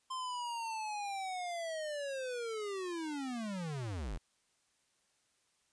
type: linear sweep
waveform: square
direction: down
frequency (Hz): 1046.5 to 35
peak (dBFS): -38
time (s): 0.1-4.18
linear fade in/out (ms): 10
effects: white hiss -75 dBFS RMS until 5.72 s + resampled to 22050 Hz